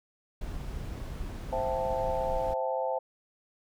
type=noise; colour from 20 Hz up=brown; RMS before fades=-37 dBFS; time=0.41-2.54 s; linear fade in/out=5 ms
type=chord; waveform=sine; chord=A minor seventh; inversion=first; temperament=equal; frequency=523.3 / 659.3 / 784 / 880 Hz; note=C5 / E5 / G5 / A5; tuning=0 / 0 / 0 / 0 cents; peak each=-31 / -34 / -36 / -34 dBFS; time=1.52-2.99 s; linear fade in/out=10 ms
effects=none